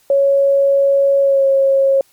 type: tone with pitch glide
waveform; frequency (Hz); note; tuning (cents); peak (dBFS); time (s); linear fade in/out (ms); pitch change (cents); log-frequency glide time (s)
sine; 554.4 to 543.9; C#5 to C#5; 0 to -33; -9; 0.1-2.01; 2; -33; 1.21-1.45
effects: white hiss -54 dBFS RMS until 2.12 s + MP3 96 kbps